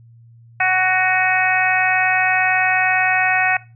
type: harmonic tone with a mistuned harmonic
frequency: 371.6 Hz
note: F#4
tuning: 7 cents sharp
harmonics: 2 / 3 / 4 / 5 / 6 / 7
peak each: -19 / -28 / -20 / -20 / -23 / -21 dBFS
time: 0.6-3.57 s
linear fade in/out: 5 ms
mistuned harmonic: 7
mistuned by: -33 cents
effects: noise-tail reverb RT60 0.3 s tail -20 dB re dry + added 116 Hz sine -43 dBFS peak until 3.75 s